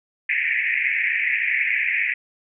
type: band-pass noise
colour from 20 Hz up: pink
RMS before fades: -22 dBFS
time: 0.29-2.14 s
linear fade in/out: 5 ms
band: 1800 to 2500 Hz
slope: 96 dB/octave
effects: none